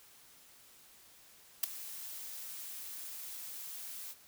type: noise with ADSR envelope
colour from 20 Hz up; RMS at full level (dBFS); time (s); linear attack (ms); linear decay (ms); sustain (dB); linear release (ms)
blue; -26; 1.63-4.15; 7; 8; -19; 45
effects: white hiss -60 dBFS RMS until 4.27 s